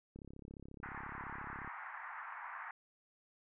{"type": "click train", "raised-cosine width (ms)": 3, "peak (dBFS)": -38, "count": 53, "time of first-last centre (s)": [0.16, 1.676], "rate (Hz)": 34.3}
{"type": "band-pass noise", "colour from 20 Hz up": "pink", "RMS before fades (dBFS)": -47, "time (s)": [0.83, 2.71], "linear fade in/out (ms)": 2, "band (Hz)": [830, 2000], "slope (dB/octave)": 48}
{"effects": []}